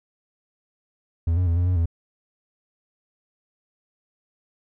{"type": "tone with pitch steps", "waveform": "triangle", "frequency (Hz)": [83.2, 90.4, 84.2, 88.3, 90.8, 83.6], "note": ["E2", "F#2", "E2", "F2", "F#2", "E2"], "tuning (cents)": [17, -40, 37, 20, -32, 25], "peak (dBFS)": -16, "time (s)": [1.27, 1.858], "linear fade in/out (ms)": 5, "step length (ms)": 98, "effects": []}